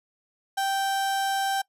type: tone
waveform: 35% pulse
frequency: 782 Hz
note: G5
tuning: 4 cents flat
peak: -22 dBFS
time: 0.57-1.62 s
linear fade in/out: 10 ms
effects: noise-tail reverb RT60 0.1 s tail -22 dB re dry + resampled to 32000 Hz